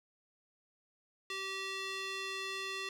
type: tone with band-pass filter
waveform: square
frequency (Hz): 385.6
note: G4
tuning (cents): -28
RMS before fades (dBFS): -40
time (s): 1.3-2.89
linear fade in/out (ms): 2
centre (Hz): 3100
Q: 1.2
effects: none